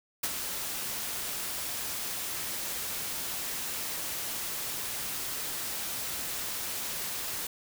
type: noise with ADSR envelope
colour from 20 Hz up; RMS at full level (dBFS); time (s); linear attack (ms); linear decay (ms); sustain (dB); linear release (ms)
white; -29; 0.23-7.47; 8; 47; -6; 4
effects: none